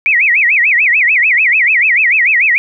sine tone with vibrato, 2217 Hz, C#7, in tune, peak -7 dBFS, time 0.06-2.58 s, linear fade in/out 0 ms, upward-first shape sine, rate 6.8 Hz, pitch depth 290 cents each way, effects none

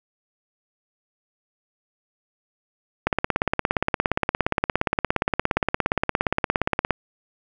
click train, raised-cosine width 0.5 ms, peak -4 dBFS, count 67, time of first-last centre 3.07-6.907 s, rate 17.2 Hz, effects none

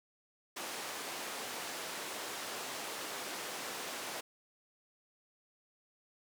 pink band-pass noise, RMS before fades -42 dBFS, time 0.56-4.21 s, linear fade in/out 10 ms, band 410 to 12000 Hz, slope 12 dB/octave, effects none

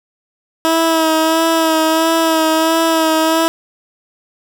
15% pulse tone with vibrato, 322.8 Hz, E4, 36 cents flat, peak -5 dBFS, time 0.65-3.48 s, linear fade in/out 0 ms, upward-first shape sine, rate 1.5 Hz, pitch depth 28 cents each way, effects none

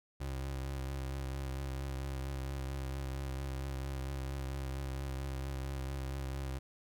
30% pulse tone with vibrato, 67.2 Hz, C2, 47 cents sharp, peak -34 dBFS, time 0.2-6.59 s, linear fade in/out 10 ms, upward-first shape triangle, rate 4.4 Hz, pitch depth 43 cents each way, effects none

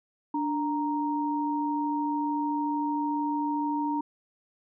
sine tone pair together, 293.7 / 932.3 Hz, D4 / A#5, 0 / 0 cents, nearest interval octave + minor sixth, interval 2000 cents, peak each -28 / -29 dBFS, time 0.34-4.01 s, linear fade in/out 5 ms, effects none

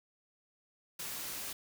white noise, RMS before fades -41 dBFS, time 0.99-1.53 s, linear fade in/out 5 ms, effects none

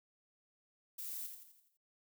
violet noise with echo, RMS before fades -44 dBFS, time 0.98-1.27 s, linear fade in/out 10 ms, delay 84 ms, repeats 6, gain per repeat -6 dB, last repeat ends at 1.774 s, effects noise-tail reverb RT60 0.1 s tail -24 dB re dry

